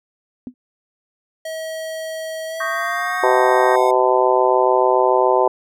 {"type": "tone with exponential decay", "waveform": "sine", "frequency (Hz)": 250, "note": "B3", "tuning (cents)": 21, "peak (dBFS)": -22, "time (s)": [0.47, 0.54], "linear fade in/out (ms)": 1, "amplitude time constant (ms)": 15}
{"type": "tone with pitch glide", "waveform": "square", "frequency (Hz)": [640, 726.7], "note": ["D#5", "F#5"], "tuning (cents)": [49, -31], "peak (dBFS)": -26, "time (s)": [1.45, 3.91], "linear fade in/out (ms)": 5, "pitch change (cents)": 220, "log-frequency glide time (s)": [2.47, 3.19]}
{"type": "chord", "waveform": "sine", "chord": "Eb dominant seventh", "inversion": "third", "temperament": "equal", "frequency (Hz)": [1108.7, 1244.5, 1568, 1864.7], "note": ["Db6", "Eb6", "G6", "Bb6"], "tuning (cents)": [0, 0, 0, 0], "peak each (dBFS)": [-25, -29, -26, -25], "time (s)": [2.6, 3.76], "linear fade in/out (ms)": 5}
{"type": "harmonic tone", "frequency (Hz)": 127, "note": "B2", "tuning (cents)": 49, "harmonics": [3, 4, 5, 6, 7, 8], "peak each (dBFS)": [-18, -19, -19, -24, -18, -22], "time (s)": [3.23, 5.48], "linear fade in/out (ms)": 5}
{"effects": []}